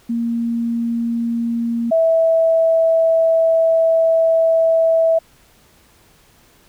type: tone pair in turn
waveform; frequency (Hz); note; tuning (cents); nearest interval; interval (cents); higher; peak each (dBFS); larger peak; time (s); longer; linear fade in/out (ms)
sine; 233.1 / 654; A#3 / E5; 0 / -14; octave + tritone; 1786; second; -17 / -11; second; 0.09-1.91 / 1.91-5.19; second; 10
effects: pink hiss -52 dBFS RMS until 6.68 s